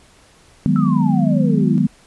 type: chord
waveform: sine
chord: G# minor seventh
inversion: second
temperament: equal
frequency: 155.56 / 185 / 207.7 / 246.9 Hz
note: D#3 / F#3 / G#3 / B3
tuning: 0 / 0 / 0 / 0 cents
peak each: -18 dBFS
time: 0.66-1.87 s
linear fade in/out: 0 ms
type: exponential sweep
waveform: sine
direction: down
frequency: 1345 to 311.1 Hz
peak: -25 dBFS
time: 0.76-1.78 s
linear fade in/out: 0 ms
effects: pink hiss -50 dBFS RMS until 2.06 s + resampled to 24000 Hz